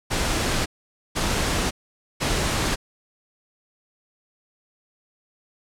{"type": "noise bursts", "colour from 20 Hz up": "pink", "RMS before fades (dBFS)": -23, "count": 3, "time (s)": [0.1, 2.76], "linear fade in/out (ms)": 20, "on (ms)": 560, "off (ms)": 490, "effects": ["low-pass 9000 Hz 12 dB/octave"]}